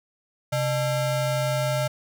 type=ring-modulated tone; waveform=square; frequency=370 Hz; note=F#4; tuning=in tune; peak=-20 dBFS; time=0.52-1.88 s; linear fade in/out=10 ms; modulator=237 Hz; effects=none